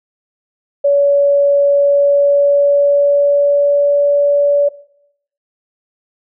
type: tone with pitch glide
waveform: sine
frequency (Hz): 567 to 573.6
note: C#5 to D5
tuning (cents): +39 to -41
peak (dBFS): -8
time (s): 0.84-4.69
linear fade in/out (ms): 10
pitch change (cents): +20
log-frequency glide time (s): 1.67-4.03
effects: noise-tail reverb RT60 0.7 s tail -19 dB re dry